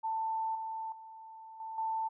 sine tone with level steps, 889 Hz, A5, 18 cents sharp, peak -31 / -36 / -47 / -39 / -31 dBFS, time 0.03-2.09 s, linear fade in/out 20 ms, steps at 0.55 / 0.92 / 1.6 / 1.78 s, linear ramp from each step 2 ms, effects none

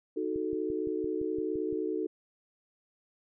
sine chord, D# diminished, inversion none, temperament equal, 311.1 / 370 / 440 Hz, D#4 / F#4 / A4, 0 / 0 / 0 cents, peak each -34 dBFS, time 0.16-2.07 s, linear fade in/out 10 ms
click train, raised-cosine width 5 ms, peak -34 dBFS, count 9, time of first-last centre 0.36-1.728 s, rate 5.85 Hz
effects none

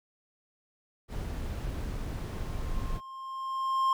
brown noise, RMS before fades -34 dBFS, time 1.08-3.01 s, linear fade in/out 50 ms
triangle tone with exponential growth, 1061 Hz, C6, 24 cents sharp, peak -20 dBFS, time 2.18-3.93 s, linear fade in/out 2 ms, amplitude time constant 380 ms
effects none

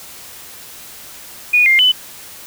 sine tone with pitch steps, 2459 / 2111 / 3007 Hz, D#7 / C7 / F#7, -21 / +15 / +27 cents, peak -8 dBFS, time 1.53-1.92 s, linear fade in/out 10 ms, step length 130 ms, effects white hiss -36 dBFS RMS until 2.46 s

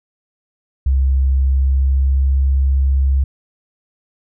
sine tone with pitch glide, 66.7 to 67.55 Hz, C2 to C#2, +34 to -44 cents, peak -11 dBFS, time 0.86-3.24 s, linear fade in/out 5 ms, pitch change +22 cents, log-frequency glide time 1.35-2.41 s, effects none

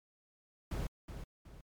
brown noise with echo, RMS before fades -37 dBFS, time 0.71-0.87 s, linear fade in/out 5 ms, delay 370 ms, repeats 2, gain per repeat -8 dB, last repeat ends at 1.61 s, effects MP3 96 kbps

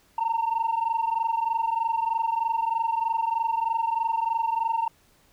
sine tone pair together, 901 / 924.2 Hz, A5 / A#5, +41 / -15 cents, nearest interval unison, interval 44 cents, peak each -24 dBFS, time 0.18-4.88 s, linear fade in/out 5 ms, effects tanh soft clip ceiling -19 dBFS + pink hiss -61 dBFS RMS until 5.32 s

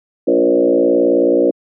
sine tone with frequency modulation, 415.3 Hz, G#4, in tune, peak -9 dBFS, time 0.27-1.51 s, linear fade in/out 10 ms, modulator 58.9 Hz, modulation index 2.6, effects high-pass 200 Hz 12 dB/octave

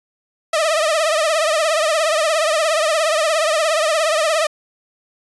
sawtooth tone with vibrato, 630 Hz, D#5, 21 cents sharp, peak -11 dBFS, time 0.53-4.47 s, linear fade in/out 5 ms, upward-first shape triangle, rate 17 Hz, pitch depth 120 cents each way, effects resampled to 24000 Hz

